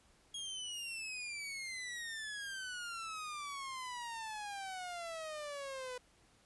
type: exponential sweep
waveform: sawtooth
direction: down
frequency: 3300 to 493.9 Hz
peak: -38 dBFS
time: 0.34-5.98 s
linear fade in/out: 5 ms
effects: pink hiss -68 dBFS RMS until 6.45 s + resampled to 24000 Hz